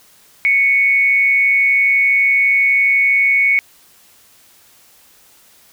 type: tone with amplitude modulation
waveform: sine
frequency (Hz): 2217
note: C#7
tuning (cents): 0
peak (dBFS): -8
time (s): 0.45-3.59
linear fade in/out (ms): 0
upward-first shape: sine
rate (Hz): 203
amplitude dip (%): 45
effects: white hiss -49 dBFS RMS until 5.72 s